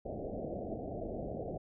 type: low-pass noise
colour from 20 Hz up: white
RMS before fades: -40 dBFS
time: 0.05-1.58 s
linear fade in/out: 10 ms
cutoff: 720 Hz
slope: 96 dB/octave
effects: none